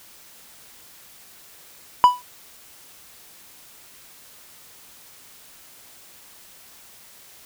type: tone with exponential decay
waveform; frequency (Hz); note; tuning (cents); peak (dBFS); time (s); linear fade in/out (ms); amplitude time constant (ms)
triangle; 987.8; B5; 0; -3; 2.04-2.22; 0; 37
effects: white hiss -48 dBFS RMS until 7.45 s